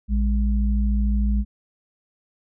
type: tone pair together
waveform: sine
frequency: 56.8 / 205.7 Hz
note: A#1 / G#3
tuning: -44 / -16 cents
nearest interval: octave + minor seventh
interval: 2228 cents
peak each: -18 / -25 dBFS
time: 0.08-1.45 s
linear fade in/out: 50 ms
effects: none